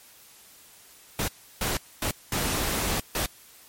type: noise bursts at uneven times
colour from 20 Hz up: pink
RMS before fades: -27 dBFS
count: 5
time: 1.19-1.28 / 1.61-1.77 / 2.02-2.11 / 2.32-3 / 3.15-3.26 s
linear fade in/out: 2 ms
effects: white hiss -52 dBFS RMS until 3.68 s + MP3 64 kbps